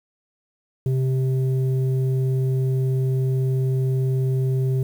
square tone with low-pass filter, 130.81 Hz, C3, in tune, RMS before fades -21 dBFS, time 0.86-4.83 s, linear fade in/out 2 ms, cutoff 290 Hz, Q 3.9, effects 8-bit

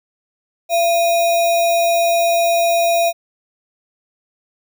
sine tone with sample-and-hold, 679 Hz, F5, 49 cents flat, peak -12 dBFS, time 0.69-3.13 s, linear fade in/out 50 ms, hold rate 3150 Hz, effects none

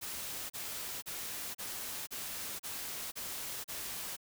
white noise bursts, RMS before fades -41 dBFS, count 8, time 0.01-4.168 s, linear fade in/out 20 ms, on 490 ms, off 34 ms, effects none

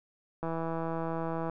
click train, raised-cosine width 1 ms, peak -21 dBFS, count 176, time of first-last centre 0.43-1.497 s, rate 164 Hz, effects none

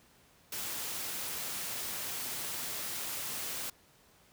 white noise, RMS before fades -38 dBFS, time 0.52-3.7 s, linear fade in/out 5 ms, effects pink hiss -63 dBFS RMS until 4.32 s + high-pass 60 Hz 12 dB/octave

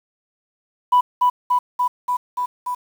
sine tone with echo, 989 Hz, B5, 2 cents sharp, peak -9 dBFS, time 0.92-1.01 s, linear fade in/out 10 ms, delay 290 ms, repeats 6, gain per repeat -2 dB, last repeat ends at 2.75 s, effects tanh soft clip ceiling -8 dBFS + 7-bit

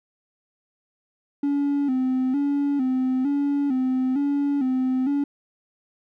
triangle tone with vibrato, 270.8 Hz, C#4, 40 cents flat, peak -17 dBFS, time 1.43-5.24 s, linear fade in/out 5 ms, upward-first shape square, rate 1.1 Hz, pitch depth 84 cents each way, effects tanh soft clip ceiling -14 dBFS

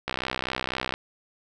click train, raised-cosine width 0.3 ms, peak -11 dBFS, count 56, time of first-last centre 0.08-0.939 s, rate 64 Hz, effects none

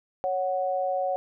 sine tone pair together, 554.4 / 740 Hz, C#5 / F#5, 0 / 0 cents, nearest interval perfect fourth, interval 500 cents, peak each -27 dBFS, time 0.24-1.16 s, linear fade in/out 0 ms, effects none

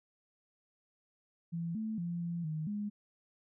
sine tone with pitch steps, 168.1 / 219.1 / 172 / 170.7 / 155.8 / 206.9 Hz, E3 / A3 / F3 / F3 / D#3 / G#3, +34 / -7 / -26 / -39 / +3 / -6 cents, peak -34 dBFS, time 1.52-2.9 s, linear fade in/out 20 ms, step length 230 ms, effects none

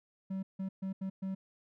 triangle tone bursts at uneven times, 191.3 Hz, G3, 42 cents flat, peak -32 dBFS, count 5, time 0.3-0.43 / 0.59-0.69 / 0.82-0.93 / 1.01-1.1 / 1.22-1.35 s, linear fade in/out 10 ms, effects none

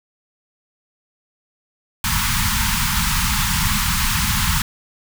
pink band-stop noise, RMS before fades -19 dBFS, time 2.04-4.62 s, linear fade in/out 2 ms, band 230 to 860 Hz, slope 96 dB/octave, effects none

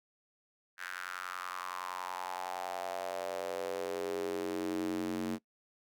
square tone with high-pass filter sweep, 45.34 Hz, F#1, 34 cents flat, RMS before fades -38 dBFS, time 0.77-5.39 s, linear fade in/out 50 ms, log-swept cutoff 1600 to 250 Hz, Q 4.7, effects noise-tail reverb RT60 0.1 s tail -22 dB re dry

